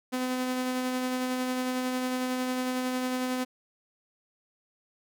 sawtooth tone with tremolo, 254.1 Hz, B3, 49 cents sharp, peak -23 dBFS, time 0.12-3.45 s, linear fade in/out 20 ms, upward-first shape sine, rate 11 Hz, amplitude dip 25%, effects none

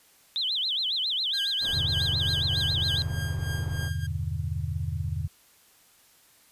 sine tone with vibrato, 3520 Hz, A7, in tune, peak -25 dBFS, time 0.36-3.02 s, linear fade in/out 0 ms, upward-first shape sine, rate 7.3 Hz, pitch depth 290 cents each way
sawtooth tone with tremolo, 1611 Hz, G6, 47 cents sharp, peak -30 dBFS, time 1.33-4.07 s, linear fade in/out 10 ms, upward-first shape triangle, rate 3.3 Hz, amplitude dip 85%
pink low-pass noise, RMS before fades -42 dBFS, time 1.6-3.91 s, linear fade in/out 50 ms, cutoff 1100 Hz, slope 12 dB/octave
sine chord, E minor seventh, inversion none, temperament just, 82.41 / 98.89 / 123.61 / 148.33 Hz, E2 / G2 / B2 / D3, 0 / +16 / +2 / +18 cents, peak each -31 / -33 / -35 / -34 dBFS, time 1.73-5.28 s, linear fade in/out 10 ms
effects white hiss -59 dBFS RMS until 6.51 s + resampled to 32000 Hz

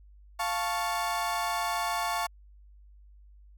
35% pulse chord, F augmented, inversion none, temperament equal, 698.5 / 880 / 1108.7 Hz, F5 / A5 / C#6, 0 / 0 / 0 cents, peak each -31 dBFS, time 0.39-2.27 s, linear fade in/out 10 ms, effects added 50 Hz sine -51 dBFS peak until 3.57 s

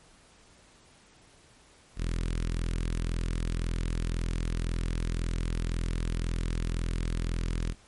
sawtooth tone with notch filter, 41.91 Hz, E1, 29 cents sharp, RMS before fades -30 dBFS, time 1.96-7.75 s, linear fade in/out 50 ms, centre 750 Hz, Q 0.71, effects pink hiss -58 dBFS RMS until 7.87 s + MP3 48 kbps

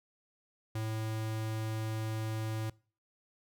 square tone, 110 Hz, A2, in tune, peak -34 dBFS, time 0.75-2.7 s, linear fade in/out 5 ms, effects noise-tail reverb RT60 0.4 s tail -23 dB re dry

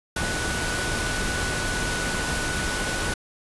sine tone in noise, 1480 Hz, F#6, in tune, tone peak -30 dBFS, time 0.16-3.14 s, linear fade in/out 5 ms, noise pink, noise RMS -27 dBFS, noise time 0.16-3.14 s, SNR -6 dB, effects resampled to 24000 Hz

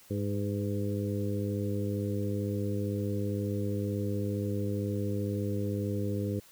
harmonic tone with a mistuned harmonic, 102.1 Hz, G#2, 29 cents flat, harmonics 1 / 2 / 3 / 4 / 5, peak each -32 / -35 / -37 / -38 / -39 dBFS, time 0.1-6.4 s, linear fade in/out 10 ms, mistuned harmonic 5, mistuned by -23 cents, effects white hiss -57 dBFS RMS until 6.51 s

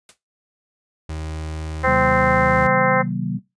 white noise with exponential decay, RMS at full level -38 dBFS, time 0.09-0.18 s, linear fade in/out 2 ms, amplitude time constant 18 ms
35% pulse tone, 78.3 Hz, D#2, 11 cents sharp, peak -25 dBFS, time 1.09-2.67 s, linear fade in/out 5 ms
harmonic tone, 260 Hz, C4, 11 cents flat, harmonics 2 / 3 / 4 / 5 / 6 / 7 / 8, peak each -20 / -22 / -23 / -24 / -25 / -25 / -26 dBFS, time 1.83-3.03 s, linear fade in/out 20 ms
sine chord, C half-diminished seventh, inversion none, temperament just, 130.81 / 156.98 / 188.37 / 235.5 Hz, C3 / Eb3 / Gb3 / Bb3, 0 / +16 / +31 / +18 cents, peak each -27 / -28 / -24 / -29 dBFS, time 1.86-3.39 s, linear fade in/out 20 ms
effects noise-tail reverb RT60 0.2 s tail -17 dB re dry + resampled to 22050 Hz

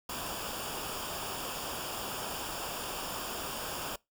pink noise with comb filter, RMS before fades -38 dBFS, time 0.09-3.96 s, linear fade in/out 5 ms, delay 0.49 ms, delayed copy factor -0.7, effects noise-tail reverb RT60 0.2 s tail -23 dB re dry

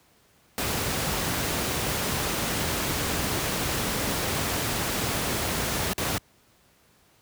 pink noise with dropouts, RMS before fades -27 dBFS, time 0.58-6.18 s, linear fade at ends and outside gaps 0 ms, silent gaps 5.933-5.98 s, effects pink hiss -61 dBFS RMS until 7.21 s + high-pass 60 Hz 12 dB/octave

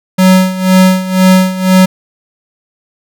square tone with tremolo, 186.4 Hz, F#3, 13 cents sharp, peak -3 dBFS, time 0.18-1.86 s, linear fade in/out 10 ms, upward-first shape sine, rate 2 Hz, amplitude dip 80%, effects none

